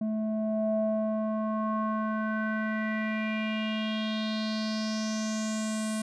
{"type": "tone with low-pass filter sweep", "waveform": "square", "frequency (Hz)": 217.2, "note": "A3", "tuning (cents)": -22, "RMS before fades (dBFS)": -30, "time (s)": [0.01, 6.02], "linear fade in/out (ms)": 5, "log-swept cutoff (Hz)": [450, 9300], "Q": 4.3, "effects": []}